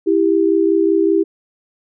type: tone pair together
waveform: sine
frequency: 329.6 / 394.8 Hz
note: E4 / G4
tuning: 0 / +12 cents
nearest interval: minor third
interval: 312 cents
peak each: -14 dBFS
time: 0.06-1.24 s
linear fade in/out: 20 ms
effects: none